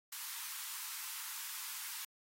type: high-pass noise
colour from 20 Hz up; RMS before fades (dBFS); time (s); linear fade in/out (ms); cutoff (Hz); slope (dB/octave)
white; -44; 0.12-2.05; 5; 860; 96
effects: AAC 48 kbps